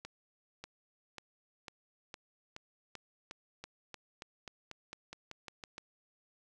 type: accelerating click train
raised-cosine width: 0.2 ms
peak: -27 dBFS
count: 19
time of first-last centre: 0.05-5.781 s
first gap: 590 ms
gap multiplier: 0.92
effects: none